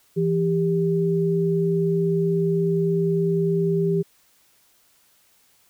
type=tone pair together; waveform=sine; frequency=166.75 / 396.6 Hz; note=E3 / G4; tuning=+20 / +20 cents; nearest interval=octave + minor third; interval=1500 cents; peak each=-21 dBFS; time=0.16-4.03 s; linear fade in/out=20 ms; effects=white hiss -60 dBFS RMS until 5.69 s

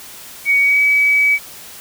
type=tone with pitch glide; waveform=sine; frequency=2246 to 2280 Hz; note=C#7 to C#7; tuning=+22 to +48 cents; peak=-10 dBFS; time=0.45-1.39 s; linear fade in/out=50 ms; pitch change=+26 cents; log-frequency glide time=0.6-0.82 s; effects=white hiss -36 dBFS RMS until 1.8 s

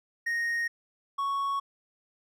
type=tone pair in turn; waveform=triangle; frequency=1863 / 1110.4 Hz; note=A#6 / C#6; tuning=-2 / +3 cents; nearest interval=major sixth; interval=895 cents; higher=first; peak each=-25 dBFS; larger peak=neither; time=0.26-0.68 / 1.18-1.6 s; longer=neither; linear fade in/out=10 ms; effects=none

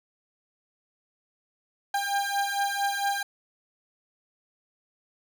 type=beating tone pair; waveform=30% pulse; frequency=798 / 802.4 Hz; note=G5 / G5; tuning=+31 / +40 cents; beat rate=4.4 Hz; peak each=-26 dBFS; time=1.94-3.23 s; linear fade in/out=5 ms; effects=none

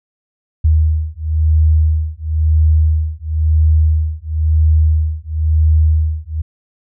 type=beating tone pair; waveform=sine; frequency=77.78 / 78.76 Hz; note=D#2 / D#2; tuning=0 / +22 cents; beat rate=0.98 Hz; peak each=-13 dBFS; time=0.64-6.42 s; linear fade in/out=10 ms; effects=none

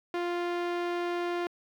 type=tone; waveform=sawtooth; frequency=349.2 Hz; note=F4; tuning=in tune; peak=-25 dBFS; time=0.14-1.47 s; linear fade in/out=2 ms; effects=low-pass 3000 Hz 12 dB/octave + 10-bit

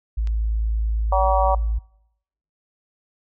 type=tone; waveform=sine; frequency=54.6 Hz; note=A1; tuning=13 cents flat; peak=-19 dBFS; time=0.17-1.79 s; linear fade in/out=10 ms
type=click; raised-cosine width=0.2 ms; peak=-24 dBFS; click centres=0.273 s
type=harmonic tone; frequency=190 Hz; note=F#3; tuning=46 cents sharp; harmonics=3 / 4 / 5 / 6; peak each=-22 / -21 / -22 / -25 dBFS; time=1.12-1.55 s; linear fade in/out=5 ms
effects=noise-tail reverb RT60 0.8 s tail -25 dB re dry

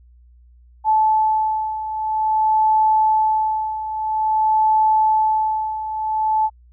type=beating tone pair; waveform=sine; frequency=869 / 869.5 Hz; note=A5 / A5; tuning=-22 / -21 cents; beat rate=0.5 Hz; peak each=-16 / -21 dBFS; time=0.84-6.5 s; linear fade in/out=50 ms; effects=added 60 Hz sine -46 dBFS peak until 6.72 s

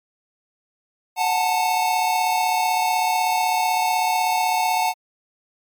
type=tone cluster; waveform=square; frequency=734 / 855 / 891 Hz; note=F#5 / A5 / A5; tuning=-14 / -50 / +22 cents; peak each=-22 / -29 / -22 dBFS; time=1.16-4.94 s; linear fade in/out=50 ms; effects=MP3 96 kbps

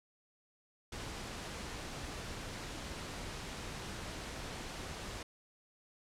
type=low-pass noise; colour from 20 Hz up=pink; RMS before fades=-44 dBFS; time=0.92-5.23 s; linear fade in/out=5 ms; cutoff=7800 Hz; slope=12 dB/octave; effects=low-pass 12000 Hz 12 dB/octave

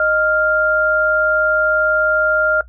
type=tone pair together; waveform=sine; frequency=619.2 / 1396.9 Hz; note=D#5 / F6; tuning=-9 / 0 cents; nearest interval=octave + major second; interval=1409 cents; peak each=-17 / -14 dBFS; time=0-2.61 s; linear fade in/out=2 ms; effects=noise-tail reverb RT60 0.1 s tail -17 dB re dry + added 60 Hz sine -38 dBFS peak until 2.68 s

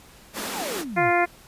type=high-pass noise; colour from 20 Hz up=pink; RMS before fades=-31 dBFS; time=0.33-0.85 s; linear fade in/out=50 ms; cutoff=190 Hz; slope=48 dB/octave
type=exponential sweep; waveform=sine; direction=down; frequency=1042 to 98.3 Hz; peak=-30 dBFS; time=0.52-1.12 s; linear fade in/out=50 ms
type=harmonic tone; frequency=349.2 Hz; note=F4; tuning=in tune; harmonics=1 / 2 / 3 / 4 / 5 / 6 / 7; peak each=-24 / -21 / -28 / -28 / -28 / -26 / -32 dBFS; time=0.96-1.26 s; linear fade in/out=20 ms
effects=pink hiss -50 dBFS RMS until 1.47 s + resampled to 32000 Hz

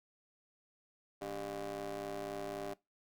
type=ring-modulated tone; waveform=25% pulse; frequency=103.83 Hz; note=G#2; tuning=in tune; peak=-33 dBFS; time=1.21-2.74 s; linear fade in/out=10 ms; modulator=499 Hz; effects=noise-tail reverb RT60 0.2 s tail -21 dB re dry

